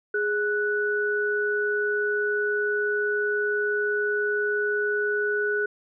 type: tone pair together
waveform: sine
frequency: 415.3 / 1480 Hz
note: G#4 / F#6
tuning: 0 / 0 cents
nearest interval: octave + minor seventh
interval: 2200 cents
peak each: -25 dBFS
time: 0.14-5.66 s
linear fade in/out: 5 ms
effects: none

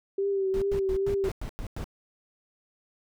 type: tone with vibrato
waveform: sine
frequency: 390 Hz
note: G4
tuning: 9 cents flat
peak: -24 dBFS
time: 0.18-1.29 s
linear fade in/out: 5 ms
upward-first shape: triangle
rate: 2.4 Hz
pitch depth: 47 cents each way
type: noise bursts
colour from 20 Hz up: brown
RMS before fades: -34 dBFS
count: 8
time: 0.54-1.842 s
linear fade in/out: 0 ms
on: 77 ms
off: 98 ms
effects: none

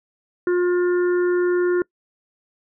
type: harmonic tone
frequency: 355.8 Hz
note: F4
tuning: 32 cents sharp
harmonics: 1 / 3 / 4 / 5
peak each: -16 / -35 / -30 / -36 dBFS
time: 0.47-1.82 s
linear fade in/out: 2 ms
effects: noise-tail reverb RT60 0.1 s tail -24 dB re dry

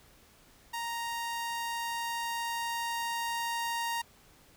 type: tone with level ramp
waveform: sawtooth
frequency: 932.3 Hz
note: A#5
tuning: in tune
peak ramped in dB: -30 to -27 dBFS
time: 0.73-4.02 s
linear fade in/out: 10 ms
effects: pink hiss -60 dBFS RMS until 4.56 s

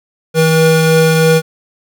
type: tone pair together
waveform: square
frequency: 161.3 / 480.8 Hz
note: E3 / B4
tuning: -37 / -46 cents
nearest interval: octave + perfect fifth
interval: 1891 cents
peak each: -11 dBFS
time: 0.34-1.42 s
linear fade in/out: 50 ms
effects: none

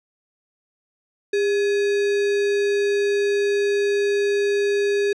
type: tone with sample-and-hold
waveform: sine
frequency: 404.9 Hz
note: G#4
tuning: 44 cents flat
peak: -17 dBFS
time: 1.33-5.13 s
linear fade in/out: 5 ms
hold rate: 2100 Hz
effects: low-pass 5000 Hz 12 dB/octave

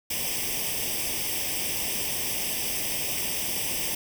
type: noise with comb filter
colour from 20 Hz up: white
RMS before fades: -29 dBFS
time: 0.1-3.95 s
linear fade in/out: 5 ms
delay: 0.36 ms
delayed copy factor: +0.85
effects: none

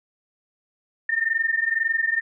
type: tone pair together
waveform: sine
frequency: 1802 / 1824 Hz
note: A6 / A#6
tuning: +41 / -38 cents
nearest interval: unison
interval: 21 cents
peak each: -23 dBFS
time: 1.09-2.21 s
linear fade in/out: 5 ms
effects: none

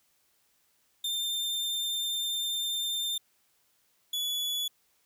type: tone pair in turn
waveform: 40% pulse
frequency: 3595 / 3416 Hz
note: A7 / G#7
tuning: +36 / +48 cents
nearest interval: minor second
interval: 88 cents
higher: first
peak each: -28 dBFS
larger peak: neither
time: 1.04-3.18 / 4.13-4.68 s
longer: first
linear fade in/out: 5 ms
effects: white hiss -70 dBFS RMS until 5.05 s

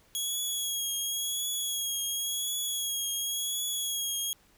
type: tone with vibrato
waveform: 15% pulse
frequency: 3322 Hz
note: G#7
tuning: in tune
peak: -23 dBFS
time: 0.15-4.33 s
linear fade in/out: 0 ms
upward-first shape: triangle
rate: 0.93 Hz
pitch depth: 38 cents each way
effects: pink hiss -63 dBFS RMS until 4.57 s

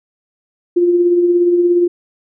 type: tone with tremolo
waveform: sine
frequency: 350 Hz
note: F4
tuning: 4 cents sharp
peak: -7 dBFS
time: 0.76-1.88 s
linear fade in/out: 10 ms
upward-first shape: triangle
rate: 17 Hz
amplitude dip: 45%
effects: none

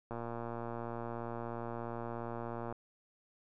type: click train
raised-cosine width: 1 ms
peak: -27 dBFS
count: 307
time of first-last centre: 0.11-2.725 s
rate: 117 Hz
effects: none

